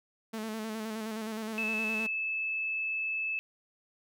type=tone with vibrato; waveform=sawtooth; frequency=219.2 Hz; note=A3; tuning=6 cents flat; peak=-31 dBFS; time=0.33-2.07 s; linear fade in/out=10 ms; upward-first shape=square; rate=9.6 Hz; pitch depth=35 cents each way
type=tone; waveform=sine; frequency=2614 Hz; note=E7; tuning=15 cents flat; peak=-30 dBFS; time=1.58-3.39 s; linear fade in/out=0 ms
effects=none